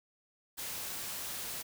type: noise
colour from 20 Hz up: white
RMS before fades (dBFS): -40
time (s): 0.57-1.63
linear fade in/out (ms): 20
effects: none